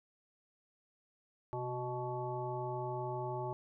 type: harmonic tone with a mistuned harmonic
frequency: 123.9 Hz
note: B2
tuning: 6 cents sharp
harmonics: 1 / 3 / 5 / 7 / 9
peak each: -41 / -41 / -44 / -41 / -49 dBFS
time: 1.53-3.53 s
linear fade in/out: 0 ms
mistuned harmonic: 1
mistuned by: +54 cents
effects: none